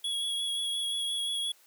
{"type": "tone with vibrato", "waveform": "square", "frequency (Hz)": 3343, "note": "G#7", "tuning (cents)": 11, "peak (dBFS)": -30, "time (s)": [0.04, 1.52], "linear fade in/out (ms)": 5, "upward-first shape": "sine", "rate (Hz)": 5.7, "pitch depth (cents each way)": 19, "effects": ["white hiss -61 dBFS RMS until 1.66 s", "high-pass 400 Hz 12 dB/octave"]}